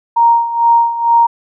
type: tone with tremolo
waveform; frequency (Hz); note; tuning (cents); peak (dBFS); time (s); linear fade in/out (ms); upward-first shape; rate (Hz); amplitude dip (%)
sine; 933; A#5; +1; -5; 0.16-1.27; 10; sine; 2.2; 75
effects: none